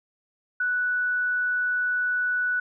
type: tone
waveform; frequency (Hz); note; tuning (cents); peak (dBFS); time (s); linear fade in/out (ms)
sine; 1480; F#6; 0; -22; 0.6-2.6; 5
effects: none